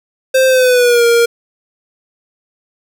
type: tone with pitch glide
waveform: square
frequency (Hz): 523.3 to 468.9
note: C5 to A#4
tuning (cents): 0 to +10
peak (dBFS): -8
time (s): 0.34-1.26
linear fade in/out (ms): 10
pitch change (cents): -190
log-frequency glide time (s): 0.47-1.05
effects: none